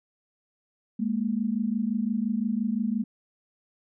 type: tone pair together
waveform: sine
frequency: 207.7 / 233.5 Hz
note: G#3 / A#3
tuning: 0 / +3 cents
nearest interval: major second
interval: 203 cents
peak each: -27 dBFS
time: 0.99-3.04 s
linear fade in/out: 10 ms
effects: none